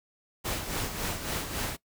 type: noise with tremolo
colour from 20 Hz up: pink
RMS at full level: -31 dBFS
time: 0.44-1.77 s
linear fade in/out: 20 ms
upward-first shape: sine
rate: 3.6 Hz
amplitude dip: 55%
effects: noise-tail reverb RT60 0.1 s tail -20 dB re dry